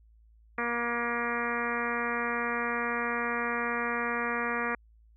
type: harmonic tone with a mistuned harmonic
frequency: 237.6 Hz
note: A#3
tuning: 33 cents sharp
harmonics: 1 / 2 / 3 / 4 / 5 / 6 / 7 / 8 / 9 / 10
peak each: -37 / -36 / -40 / -39 / -35 / -37 / -37 / -36 / -41 / -41 dBFS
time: 0.58-4.75 s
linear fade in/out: 2 ms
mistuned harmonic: 5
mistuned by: -22 cents
effects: added 55 Hz sine -56 dBFS peak until 5.16 s